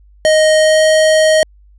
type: tone with pitch glide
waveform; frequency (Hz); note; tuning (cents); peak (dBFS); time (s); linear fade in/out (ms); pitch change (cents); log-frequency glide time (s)
square; 623 to 627; D#5 to D#5; +2 to +13; -8; 0.25-1.43; 0; +11; 0.59-0.83
effects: added 50 Hz sine -42 dBFS peak until 1.78 s + resampled to 24000 Hz